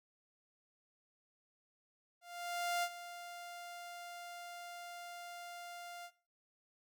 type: tone with ADSR envelope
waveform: sawtooth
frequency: 698.5 Hz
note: F5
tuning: in tune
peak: -29 dBFS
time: 2.21-6.11 s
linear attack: 620 ms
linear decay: 57 ms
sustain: -14 dB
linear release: 61 ms
effects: noise-tail reverb RT60 0.4 s tail -18 dB re dry